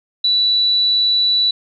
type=tone; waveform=sine; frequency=3951 Hz; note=B7; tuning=in tune; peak=-12 dBFS; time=0.24-1.51 s; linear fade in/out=5 ms; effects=none